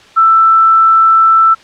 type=tone; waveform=sine; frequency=1327 Hz; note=E6; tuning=11 cents sharp; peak=-4 dBFS; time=0.16-1.55 s; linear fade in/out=20 ms; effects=white hiss -40 dBFS RMS until 1.63 s + low-pass 4000 Hz 12 dB/octave